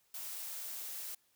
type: noise with high-pass filter sweep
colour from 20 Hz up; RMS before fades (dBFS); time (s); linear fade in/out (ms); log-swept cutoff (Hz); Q
blue; -43; 0.14-1.15; 5; 710 to 430; 1.9
effects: white hiss -73 dBFS RMS until 1.35 s